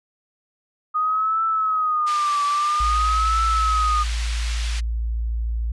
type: tone with vibrato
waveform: sine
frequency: 1238 Hz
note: D#6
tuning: 9 cents flat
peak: -18 dBFS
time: 0.94-4.04 s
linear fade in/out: 20 ms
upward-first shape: triangle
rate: 0.5 Hz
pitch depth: 120 cents each way
type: band-pass noise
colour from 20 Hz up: pink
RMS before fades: -34 dBFS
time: 2.06-4.81 s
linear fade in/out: 20 ms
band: 1900 to 6200 Hz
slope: 12 dB/octave
type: tone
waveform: sine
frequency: 56.8 Hz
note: A#1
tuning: 44 cents flat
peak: -21 dBFS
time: 2.8-5.72 s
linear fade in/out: 5 ms
effects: resampled to 24000 Hz